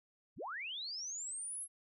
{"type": "linear sweep", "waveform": "sine", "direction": "up", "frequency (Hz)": [41.2, 11175], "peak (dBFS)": -40, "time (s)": [0.36, 1.68], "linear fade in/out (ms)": 50, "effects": []}